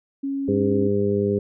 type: tone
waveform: sine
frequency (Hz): 275.4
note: C#4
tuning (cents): -11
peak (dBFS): -23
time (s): 0.23-0.88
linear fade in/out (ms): 10
type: harmonic tone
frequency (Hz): 101.2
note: G#2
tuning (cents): -44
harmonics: 1 / 2 / 3 / 4 / 5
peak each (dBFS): -27 / -24 / -30 / -21 / -29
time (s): 0.48-1.39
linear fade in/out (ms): 5
effects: none